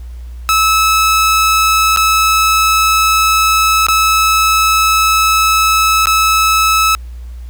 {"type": "tone with dropouts", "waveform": "sawtooth", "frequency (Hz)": 1300, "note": "E6", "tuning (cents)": -24, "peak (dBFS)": -5, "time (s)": [0.49, 6.95], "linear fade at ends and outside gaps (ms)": 0, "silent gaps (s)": [[1.962, 1.972], [3.867, 3.885], [6.057, 6.07]], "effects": ["added 60 Hz sine -25 dBFS peak until 7.49 s", "pink hiss -49 dBFS RMS until 7.49 s"]}